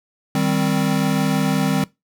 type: chord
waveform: square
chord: C minor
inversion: first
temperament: equal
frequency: 155.56 / 196 / 261.6 Hz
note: Eb3 / G3 / C4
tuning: 0 / 0 / 0 cents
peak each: -22 dBFS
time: 0.35-1.84 s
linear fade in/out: 2 ms
effects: noise-tail reverb RT60 0.2 s tail -21 dB re dry